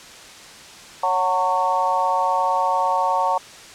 harmonic tone with a mistuned harmonic, 185 Hz, F#3, in tune, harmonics 3 / 4 / 5 / 6, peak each -26 / -23 / -20 / -24 dBFS, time 1.03-3.38 s, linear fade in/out 5 ms, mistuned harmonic 5, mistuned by -31 cents, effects white hiss -41 dBFS RMS until 3.74 s + low-pass 7000 Hz 12 dB/octave

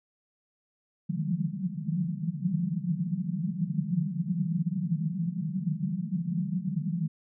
pink band-pass noise, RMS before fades -30 dBFS, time 1.09-7.08 s, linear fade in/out 10 ms, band 150 to 200 Hz, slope 96 dB/octave, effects none

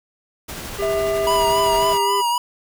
pink noise with tremolo, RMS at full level -30 dBFS, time 0.48-1.98 s, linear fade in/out 10 ms, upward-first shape triangle, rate 12 Hz, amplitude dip 30%
harmonic tone, 400 Hz, G4, 35 cents sharp, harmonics 1 / 3 / 5 / 7, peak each -22 / -31 / -35 / -39 dBFS, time 0.78-2.22 s, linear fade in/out 20 ms
sine tone, 651 Hz, E5, 22 cents flat, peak -20 dBFS, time 0.82-1.93 s, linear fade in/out 5 ms
square tone with vibrato, 970 Hz, B5, 31 cents flat, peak -18 dBFS, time 1.27-2.38 s, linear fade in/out 2 ms, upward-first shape triangle, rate 3.7 Hz, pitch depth 56 cents each way
effects none

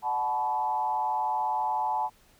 sine tone with frequency modulation, 866 Hz, A5, 28 cents flat, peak -25 dBFS, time 0.02-2.1 s, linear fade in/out 50 ms, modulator 124 Hz, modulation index 0.99, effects pink hiss -61 dBFS RMS until 2.39 s

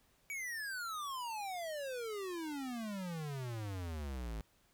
square exponential sweep, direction down, 2300 to 51.6 Hz, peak -40 dBFS, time 0.3-4.41 s, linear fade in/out 0 ms, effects pink hiss -71 dBFS RMS until 4.73 s

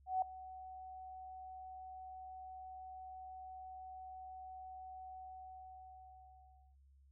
sine tone with ADSR envelope, 749 Hz, F#5, 21 cents sharp, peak -30 dBFS, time 0.06-6.76 s, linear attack 160 ms, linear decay 3 ms, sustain -18 dB, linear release 1600 ms, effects added 68 Hz sine -63 dBFS peak until 7.11 s

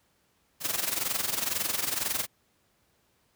white noise with amplitude modulation, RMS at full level -27 dBFS, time 0.6-2.27 s, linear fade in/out 50 ms, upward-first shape sine, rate 22 Hz, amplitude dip 75%, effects pink hiss -69 dBFS RMS until 3.35 s + high-pass 60 Hz 12 dB/octave

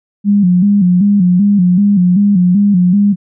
sine tone with vibrato, 190.8 Hz, G3, 47 cents flat, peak -6 dBFS, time 0.24-3.16 s, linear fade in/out 50 ms, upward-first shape square, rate 2.6 Hz, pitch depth 110 cents each way, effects none

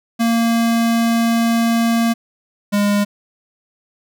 square tone pair in turn, 230.8 / 204.4 Hz, A#3 / G#3, -17 / -27 cents, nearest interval major second, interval 210 cents, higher first, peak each -14 dBFS, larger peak neither, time 0.19-2.14 / 2.72-3.05 s, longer first, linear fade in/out 20 ms, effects none

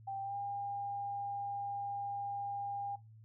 sine tone with pitch glide, 784 to 804.2 Hz, G5 to G5, 0 to +44 cents, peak -37 dBFS, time 0.07-2.96 s, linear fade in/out 10 ms, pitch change +44 cents, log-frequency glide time 0.23-0.35 s, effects noise-tail reverb RT60 0.2 s tail -18 dB re dry + added 110 Hz sine -54 dBFS peak until 3.24 s

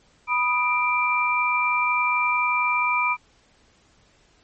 sine tone cluster, 986 / 1242 / 2360 Hz, B5 / D#6 / D7, -3 / -3 / +8 cents, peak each -23 / -26 / -22 dBFS, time 0.27-3.17 s, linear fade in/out 50 ms, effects pink hiss -59 dBFS RMS until 4.43 s + MP3 32 kbps

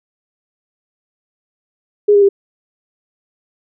sine tone with pitch steps, 413.5 / 405.2 / 397.1 Hz, G#4 / G#4 / G4, -8 / -43 / +22 cents, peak -6 dBFS, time 2.08-2.29 s, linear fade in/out 10 ms, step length 70 ms, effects none

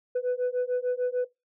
sine beating tone pair, 493.9 / 500.6 Hz, B4 / B4, 0 / +23 cents, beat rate 6.7 Hz, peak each -26 dBFS, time 0.15-1.25 s, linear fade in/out 10 ms, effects noise-tail reverb RT60 0.2 s tail -20 dB re dry + tanh soft clip ceiling -22 dBFS

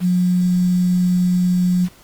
sine tone with quantisation, 180 Hz, F#3, 47 cents flat, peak -13 dBFS, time 0-1.89 s, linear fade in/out 50 ms, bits 6, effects pink hiss -48 dBFS RMS until 2.03 s + Opus 32 kbps

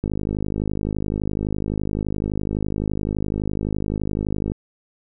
click train, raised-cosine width 3 ms, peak -11 dBFS, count 233, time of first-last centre 0.04-4.519 s, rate 51.8 Hz, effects none

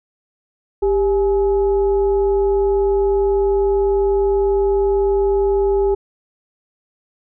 sine tone with frequency modulation, 395.9 Hz, G4, 17 cents sharp, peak -13 dBFS, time 0.82-5.95 s, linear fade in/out 10 ms, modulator 445 Hz, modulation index 0.45, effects none

